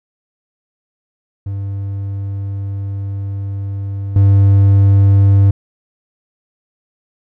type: tone with level steps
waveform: triangle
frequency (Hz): 98.9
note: G2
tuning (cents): +16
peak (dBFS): -17 / -4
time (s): 1.46-5.51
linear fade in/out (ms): 5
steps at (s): 4.16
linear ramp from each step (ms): 2
effects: none